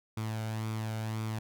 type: tone with flanger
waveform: sawtooth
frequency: 110 Hz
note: A2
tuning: in tune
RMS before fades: -35 dBFS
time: 0.17-1.39 s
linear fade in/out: 5 ms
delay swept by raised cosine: 0.85 to 1.37 ms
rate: 1.9 Hz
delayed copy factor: +0.5
effects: none